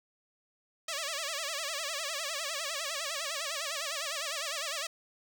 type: tone with vibrato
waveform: 5% pulse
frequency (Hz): 608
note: D#5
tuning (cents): -40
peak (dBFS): -22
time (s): 0.88-4.87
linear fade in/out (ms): 5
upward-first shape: sine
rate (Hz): 9.9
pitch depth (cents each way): 170
effects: none